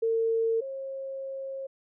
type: tone pair in turn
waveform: sine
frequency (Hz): 453.2 / 538.9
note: A#4 / C#5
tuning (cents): -49 / -49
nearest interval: minor third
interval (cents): 300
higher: second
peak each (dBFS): -23 / -33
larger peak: first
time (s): 0.02-0.61 / 0.61-1.67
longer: second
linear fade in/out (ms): 10
effects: none